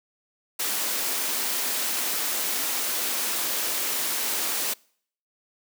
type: high-pass noise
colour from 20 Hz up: white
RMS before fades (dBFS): -27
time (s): 0.59-4.74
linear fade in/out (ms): 10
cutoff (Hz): 220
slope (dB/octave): 24
effects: noise-tail reverb RT60 0.6 s tail -26 dB re dry